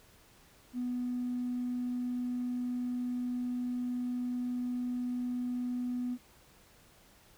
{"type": "tone with tanh clipping", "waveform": "triangle", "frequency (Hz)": 246.9, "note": "B3", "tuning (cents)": 0, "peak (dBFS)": -31, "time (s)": [0.73, 6.18], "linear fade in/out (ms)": 50, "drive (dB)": 1, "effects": ["pink hiss -61 dBFS RMS until 7.37 s"]}